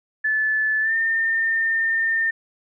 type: tone with pitch glide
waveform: sine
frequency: 1739 to 1810.8 Hz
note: A6 to A6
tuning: -21 to +49 cents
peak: -18 dBFS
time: 0.24-2.31 s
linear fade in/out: 10 ms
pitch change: +70 cents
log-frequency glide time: 0.81-0.94 s
effects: none